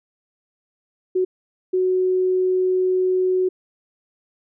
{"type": "tone bursts at uneven times", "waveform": "sine", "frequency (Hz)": 370, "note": "F#4", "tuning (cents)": 0, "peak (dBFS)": -16, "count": 2, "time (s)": [[1.15, 1.25], [1.73, 3.49]], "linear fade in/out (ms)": 10, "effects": []}